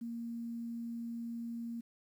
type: tone with quantisation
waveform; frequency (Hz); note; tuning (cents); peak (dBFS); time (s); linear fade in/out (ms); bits
sine; 233.1; A#3; 0; -38; 0.01-1.81; 10; 11
effects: none